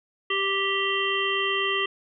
harmonic tone, 392 Hz, G4, in tune, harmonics 1 / 3 / 5 / 7 / 8, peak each -29 / -29 / -29 / -29 / -29 dBFS, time 0.3-1.86 s, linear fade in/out 5 ms, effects none

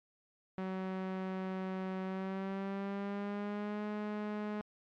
sawtooth tone with pitch glide, 188.2 to 210 Hz, F#3 to G#3, +30 to +19 cents, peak -32 dBFS, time 0.58-4.61 s, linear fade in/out 0 ms, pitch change +189 cents, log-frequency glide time 2.03-3.84 s, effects low-pass 2000 Hz 12 dB/octave + MP3 96 kbps

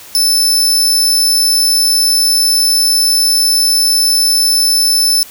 sawtooth tone, 5274 Hz, E8, in tune, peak -6 dBFS, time 0.15-5.23 s, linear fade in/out 0 ms, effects white hiss -35 dBFS RMS until 5.3 s

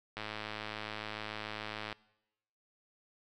click train, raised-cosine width 0.3 ms, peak -23 dBFS, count 189, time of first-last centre 0.17-1.927 s, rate 107 Hz, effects noise-tail reverb RT60 0.9 s tail -22 dB re dry

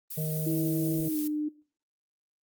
violet noise, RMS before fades -37 dBFS, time 0.1-1.28 s, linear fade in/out 10 ms
harmonic tone, 155.56 Hz, D#3, in tune, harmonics 1 / 3 / 4, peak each -29 / -39 / -41 dBFS, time 0.17-1.09 s, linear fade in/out 10 ms
sine tone with pitch glide, 324.7 to 301.2 Hz, E4 to D4, -26 to +44 cents, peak -27 dBFS, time 0.46-1.49 s, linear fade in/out 10 ms, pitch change -130 cents, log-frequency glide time 1.03-1.19 s
effects noise-tail reverb RT60 0.4 s tail -20 dB re dry + Opus 32 kbps

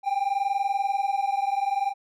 triangle tone pair together, 784 / 804.6 Hz, G5 / G5, 0 / +45 cents, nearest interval unison, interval 45 cents, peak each -24 dBFS, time 0.03-1.94 s, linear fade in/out 50 ms, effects none

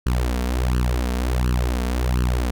sawtooth tone with flanger, 61.74 Hz, B1, in tune, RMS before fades -21 dBFS, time 0.06-2.51 s, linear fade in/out 5 ms, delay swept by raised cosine 0.67 to 4.47 ms, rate 1.4 Hz, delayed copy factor +0.95, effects none

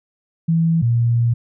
sine tone pair in turn, 164.81 / 117.89 Hz, E3 / A#2, 0 / +20 cents, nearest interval tritone, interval 580 cents, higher first, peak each -13 dBFS, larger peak neither, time 0.48-0.82 / 0.82-1.34 s, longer second, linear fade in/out 10 ms, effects none

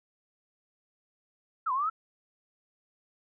sine exponential two-way sweep, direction down then up, 1416 to 992 to 1349 Hz, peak -26 dBFS, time 1.66-1.9 s, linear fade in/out 10 ms, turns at 1.72 s, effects none

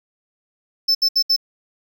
triangle tone bursts, 5274 Hz, E8, in tune, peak -12 dBFS, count 4, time 0.88-1.364 s, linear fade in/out 10 ms, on 70 ms, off 68 ms, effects 8-bit

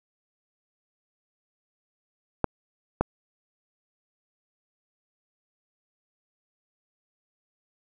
clicks, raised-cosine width 1 ms, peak -7 dBFS, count 2, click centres 2.443 / 3.01 s, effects none

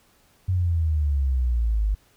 sine exponential sweep, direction down, 94.1 to 49.7 Hz, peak -19 dBFS, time 0.48-1.95 s, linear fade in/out 10 ms, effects pink hiss -60 dBFS RMS until 2.16 s

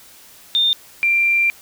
sine tone pair in turn, 3621 / 2369 Hz, A7 / D7, +49 / +14 cents, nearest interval perfect fifth, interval 735 cents, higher first, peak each -13 dBFS, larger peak neither, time 0.55-0.73 / 1.03-1.5 s, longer second, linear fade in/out 0 ms, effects white hiss -45 dBFS RMS until 1.61 s

